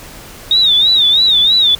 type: tone with vibrato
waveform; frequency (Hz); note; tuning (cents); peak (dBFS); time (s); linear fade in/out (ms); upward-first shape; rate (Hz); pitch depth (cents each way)
sine; 3700; A#7; -14; -7; 0.51-1.75; 2; sine; 3.1; 120
effects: pink hiss -34 dBFS RMS until 1.79 s